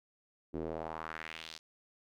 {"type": "tone with band-pass filter sweep", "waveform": "square", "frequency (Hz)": 40.12, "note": "E1", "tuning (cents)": -46, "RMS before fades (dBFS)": -42, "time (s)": [0.53, 1.59], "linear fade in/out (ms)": 20, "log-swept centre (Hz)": [320, 4900], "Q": 2.1, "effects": []}